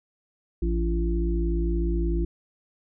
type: harmonic tone with a mistuned harmonic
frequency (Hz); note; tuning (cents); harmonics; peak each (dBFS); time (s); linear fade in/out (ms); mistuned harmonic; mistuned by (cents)
56.7; A#1; -47; 1 / 3 / 5 / 6; -23 / -32 / -37 / -29; 0.62-2.25; 5; 1; -51
effects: none